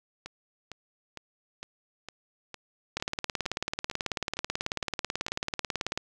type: two click trains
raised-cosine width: 0.2 ms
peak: -22 / -12 dBFS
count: 12 / 56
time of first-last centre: 0.26-5.283 / 2.97-5.975 s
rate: 2.19 / 18.3 Hz
effects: none